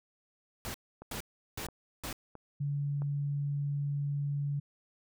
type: noise bursts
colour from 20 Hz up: pink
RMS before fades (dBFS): -39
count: 4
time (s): 0.65-2.128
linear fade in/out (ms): 0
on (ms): 92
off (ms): 370
type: click train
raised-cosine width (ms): 1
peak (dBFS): -32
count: 4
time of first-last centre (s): 1.02-3.02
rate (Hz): 1.5
type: tone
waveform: sine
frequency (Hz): 143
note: D3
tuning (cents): -46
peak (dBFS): -30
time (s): 2.6-4.6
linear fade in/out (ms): 10
effects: none